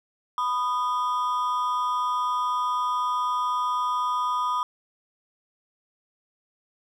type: ring-modulated tone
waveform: triangle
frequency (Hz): 1114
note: C#6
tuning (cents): +8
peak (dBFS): -18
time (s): 0.38-4.63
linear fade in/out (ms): 0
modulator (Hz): 120
effects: none